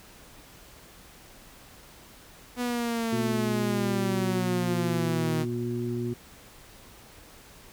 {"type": "exponential sweep", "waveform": "sawtooth", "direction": "down", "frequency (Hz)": [246.9, 155.56], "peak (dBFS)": -23, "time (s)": [2.56, 5.46], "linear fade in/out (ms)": 50}
{"type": "harmonic tone", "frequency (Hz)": 120, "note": "B2", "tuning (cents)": -49, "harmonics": [1, 2, 3], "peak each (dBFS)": [-32, -32, -32], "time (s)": [3.12, 6.14], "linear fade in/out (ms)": 10}
{"effects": ["pink hiss -51 dBFS RMS until 7.72 s"]}